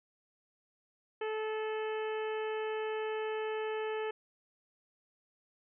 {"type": "harmonic tone", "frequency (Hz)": 434.6, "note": "A4", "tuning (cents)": -21, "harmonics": [1, 2, 3, 4, 5, 6, 7], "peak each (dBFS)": [-34, -42, -47, -46, -51, -49, -52], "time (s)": [1.21, 4.11], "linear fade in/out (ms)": 5, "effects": []}